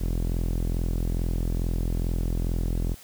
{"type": "tone with low-pass filter", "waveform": "sawtooth", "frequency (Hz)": 42.33, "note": "E1", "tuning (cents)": 47, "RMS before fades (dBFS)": -26, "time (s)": [0, 2.95], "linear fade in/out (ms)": 20, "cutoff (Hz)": 380, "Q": 0.81, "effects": ["white hiss -49 dBFS RMS until 3.03 s"]}